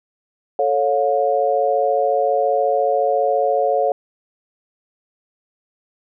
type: chord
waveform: sine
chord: A augmented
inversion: none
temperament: equal with one note detuned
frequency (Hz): 440 / 554.4 / 713.1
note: A4 / C#5 / E#5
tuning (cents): 0 / 0 / +36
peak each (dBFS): -21 / -18 / -19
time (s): 0.59-3.92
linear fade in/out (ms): 2
effects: none